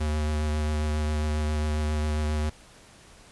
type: tone with vibrato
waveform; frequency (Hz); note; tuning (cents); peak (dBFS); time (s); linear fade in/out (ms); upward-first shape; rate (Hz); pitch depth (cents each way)
square; 76; D#2; -40; -25; 0-2.5; 10; triangle; 7.4; 19
effects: pink hiss -52 dBFS RMS until 3.31 s + resampled to 24000 Hz